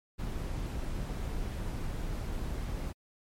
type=noise; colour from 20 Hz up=brown; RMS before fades=-35 dBFS; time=0.18-2.93 s; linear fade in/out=20 ms; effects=MP3 64 kbps